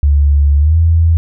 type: tone with pitch glide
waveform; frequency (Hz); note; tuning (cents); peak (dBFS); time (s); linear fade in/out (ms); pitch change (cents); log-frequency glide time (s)
sine; 71.8 to 82.48; D2 to E2; -39 to +2; -6; 0.03-1.17; 0; +241; 0.58-0.77
effects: none